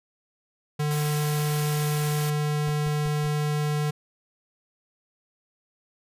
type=tone; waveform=square; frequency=149.3 Hz; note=D3; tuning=29 cents sharp; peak=-24 dBFS; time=0.79-3.91 s; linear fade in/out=10 ms
type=noise; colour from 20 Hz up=white; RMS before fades=-35 dBFS; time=0.91-2.3 s; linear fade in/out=0 ms
type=noise bursts; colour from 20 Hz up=brown; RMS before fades=-38 dBFS; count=4; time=2.67-3.27 s; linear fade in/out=5 ms; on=30 ms; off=160 ms
effects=resampled to 32000 Hz